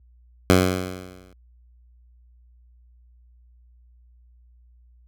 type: tone with exponential decay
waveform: 10% pulse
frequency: 92 Hz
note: F#2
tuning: 9 cents flat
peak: -3 dBFS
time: 0.5-1.33 s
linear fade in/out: 0 ms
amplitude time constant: 180 ms
effects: added 60 Hz sine -48 dBFS peak until 5.07 s + high-pass 60 Hz 12 dB/octave